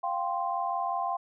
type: chord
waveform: sine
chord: F suspended second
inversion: none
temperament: equal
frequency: 698.5 / 784 / 1046.5 Hz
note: F5 / G5 / C6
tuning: 0 / 0 / 0 cents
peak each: -32 dBFS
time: 0.03-1.17 s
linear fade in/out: 10 ms
effects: none